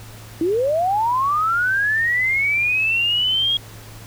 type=linear sweep; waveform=sine; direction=up; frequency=311.1 to 3294 Hz; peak=-16 dBFS; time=0.41-3.57 s; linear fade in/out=2 ms; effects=added 109 Hz sine -39 dBFS peak until 4.06 s + pink hiss -42 dBFS RMS until 4.06 s